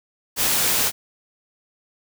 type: noise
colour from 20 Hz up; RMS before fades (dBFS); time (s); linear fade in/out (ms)
white; -20; 0.36-0.92; 50
effects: none